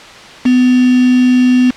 sine tone with quantisation, 251 Hz, B3, 28 cents sharp, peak -6 dBFS, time 0.45-1.71 s, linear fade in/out 10 ms, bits 3, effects white hiss -33 dBFS RMS until 1.76 s + low-pass 4000 Hz 12 dB/octave

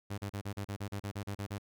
sawtooth tone bursts, 100.6 Hz, G2, 45 cents sharp, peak -32 dBFS, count 13, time 0.1-1.584 s, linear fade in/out 10 ms, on 80 ms, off 37 ms, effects none

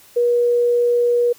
sine tone, 480.7 Hz, B4, 47 cents flat, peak -13 dBFS, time 0.16-1.33 s, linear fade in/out 10 ms, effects white hiss -48 dBFS RMS until 1.38 s

